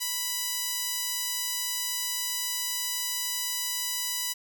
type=tone with high-pass filter; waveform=sawtooth; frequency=987.8 Hz; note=B5; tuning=in tune; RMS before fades=-31 dBFS; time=0-4.34 s; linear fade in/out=20 ms; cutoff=4200 Hz; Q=0.59; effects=none